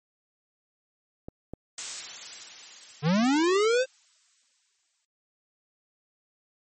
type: clicks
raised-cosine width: 2 ms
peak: -25 / -23 dBFS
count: 2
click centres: 1.285 / 1.536 s
type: noise with exponential decay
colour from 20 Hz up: blue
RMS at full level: -29 dBFS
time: 1.78-5.05 s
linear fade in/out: 2 ms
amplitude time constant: 710 ms
type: linear sweep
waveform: square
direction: up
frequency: 138.59 to 533 Hz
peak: -21 dBFS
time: 3.02-3.86 s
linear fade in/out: 50 ms
effects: MP3 32 kbps